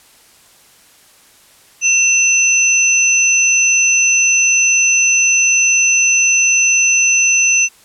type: tone pair together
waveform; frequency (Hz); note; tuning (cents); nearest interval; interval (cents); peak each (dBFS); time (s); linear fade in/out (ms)
sine; 2700 / 6061; E7 / F#8; +41 / +41; octave + major second; 1400; -12; 1.81-7.69; 50
effects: white hiss -47 dBFS RMS until 7.84 s + low-pass 12000 Hz 12 dB/octave